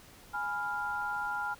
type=chord; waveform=sine; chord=F diminished; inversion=first; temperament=equal; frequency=830.6 / 987.8 / 1396.9 Hz; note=Ab5 / Cb6 / F6; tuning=0 / 0 / 0 cents; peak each=-36 / -40 / -34 dBFS; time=0.33-1.55 s; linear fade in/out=20 ms; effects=pink hiss -55 dBFS RMS until 1.59 s